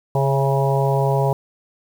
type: harmonic tone with a mistuned harmonic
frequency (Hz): 137.6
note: C#3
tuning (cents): -12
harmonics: 1 / 3 / 4 / 5 / 6 / 7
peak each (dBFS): -18 / -23 / -24 / -25 / -26 / -26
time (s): 0.15-1.33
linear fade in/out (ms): 2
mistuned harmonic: 5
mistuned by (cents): -42
effects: 7-bit